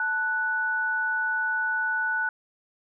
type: tone pair together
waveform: sine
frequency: 878.9 / 1480 Hz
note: A5 / F#6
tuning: -2 / 0 cents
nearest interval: major sixth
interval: 902 cents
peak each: -32 / -24 dBFS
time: 0-2.29 s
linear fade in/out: 2 ms
effects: none